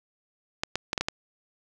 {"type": "clicks", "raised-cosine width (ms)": 0.2, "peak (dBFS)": -9, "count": 6, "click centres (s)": [0.635, 0.756, 0.931, 0.978, 1.01, 1.085], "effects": []}